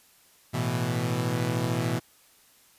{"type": "chord", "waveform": "sawtooth", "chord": "A suspended second", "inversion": "none", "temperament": "equal", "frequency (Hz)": [110, 123.47, 164.81], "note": ["A2", "B2", "E3"], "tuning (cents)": [0, 0, 0], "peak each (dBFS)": [-28, -24, -27], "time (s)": [0.53, 2], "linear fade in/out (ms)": 20, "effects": ["white hiss -59 dBFS RMS until 2.78 s", "resampled to 32000 Hz"]}